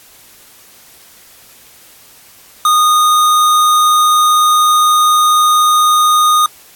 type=tone; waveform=square; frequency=1232 Hz; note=D#6; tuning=17 cents flat; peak=-8 dBFS; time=2.65-6.46 s; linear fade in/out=2 ms; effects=white hiss -42 dBFS RMS until 6.75 s + AAC 64 kbps